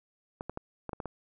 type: clicks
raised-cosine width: 1 ms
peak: -22 dBFS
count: 7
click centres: 0.409 / 0.496 / 0.574 / 0.893 / 0.932 / 1.002 / 1.057 s
effects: none